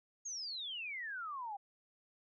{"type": "exponential sweep", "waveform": "sine", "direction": "down", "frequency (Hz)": [6700, 780], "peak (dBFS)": -40, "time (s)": [0.25, 1.57], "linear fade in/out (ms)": 10, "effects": []}